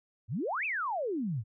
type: exponential two-way sweep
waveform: sine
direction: up then down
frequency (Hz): 92.5 to 2691 to 97.7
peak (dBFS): -30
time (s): 0.28-1.44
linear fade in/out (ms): 50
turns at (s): 0.65
effects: none